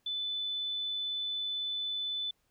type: tone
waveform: sine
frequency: 3502 Hz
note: A7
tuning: 9 cents flat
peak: -32 dBFS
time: 0.06-2.31 s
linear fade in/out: 5 ms
effects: pink hiss -75 dBFS RMS until 2.5 s